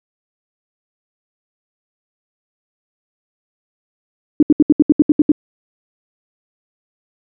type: tone bursts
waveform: sine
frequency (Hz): 299.9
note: D4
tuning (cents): +36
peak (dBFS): -5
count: 10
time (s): 4.4-5.318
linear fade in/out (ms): 2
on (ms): 27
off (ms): 72
effects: none